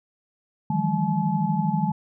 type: tone cluster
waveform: sine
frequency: 154.4 / 166.7 / 187.8 / 208 / 858 Hz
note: D#3 / E3 / F#3 / G#3 / A5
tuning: -13 / +20 / +26 / +3 / -44 cents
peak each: -27 dBFS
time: 0.7-1.92 s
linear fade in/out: 5 ms
effects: none